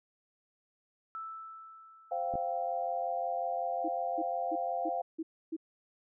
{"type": "tone with exponential decay", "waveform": "sine", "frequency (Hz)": 1318.5, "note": "E6", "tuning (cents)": 0, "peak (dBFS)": -37, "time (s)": [1.15, 3.09], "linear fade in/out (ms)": 0, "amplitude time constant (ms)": 420}
{"type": "chord", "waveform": "sine", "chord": "C suspended fourth", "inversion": "none", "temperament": "equal", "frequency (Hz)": [523.3, 698.5, 784], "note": ["C5", "F5", "G5"], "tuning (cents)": [0, 0, 0], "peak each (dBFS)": [-38, -33, -37], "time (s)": [2.11, 5.02], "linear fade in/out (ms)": 10}
{"type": "clicks", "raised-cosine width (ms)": 2, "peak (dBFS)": -27, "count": 2, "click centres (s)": [2.339, 2.355]}
{"type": "tone bursts", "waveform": "sine", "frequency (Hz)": 323.1, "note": "E4", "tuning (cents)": -35, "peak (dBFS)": -33, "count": 6, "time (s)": [3.84, 5.566], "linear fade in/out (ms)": 10, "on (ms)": 46, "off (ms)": 290}
{"effects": []}